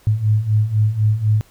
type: beating tone pair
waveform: sine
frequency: 104.8 / 108.8 Hz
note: G#2 / A2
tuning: +16 / -19 cents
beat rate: 4 Hz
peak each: -19 / -15 dBFS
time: 0.07-1.41 s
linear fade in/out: 0 ms
effects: pink hiss -52 dBFS RMS until 1.5 s